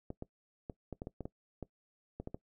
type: clicks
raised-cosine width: 2 ms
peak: -27 dBFS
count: 12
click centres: 0.104 / 0.224 / 0.698 / 0.927 / 1.019 / 1.071 / 1.207 / 1.255 / 1.627 / 2.2 / 2.274 / 2.345 s
effects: noise-tail reverb RT60 0.1 s tail -20 dB re dry